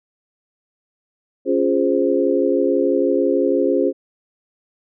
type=chord; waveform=sine; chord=Db major seventh; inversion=none; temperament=equal; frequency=277.2 / 349.2 / 415.3 / 523.3 Hz; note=Db4 / F4 / Ab4 / C5; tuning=0 / 0 / 0 / 0 cents; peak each=-20 dBFS; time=1.45-3.93 s; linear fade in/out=50 ms; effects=none